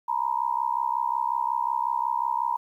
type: tone with amplitude modulation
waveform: sine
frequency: 950 Hz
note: A#5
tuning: 33 cents sharp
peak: -19 dBFS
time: 0.08-2.57 s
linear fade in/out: 10 ms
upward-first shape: sine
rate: 65.5 Hz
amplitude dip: 100%
effects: 10-bit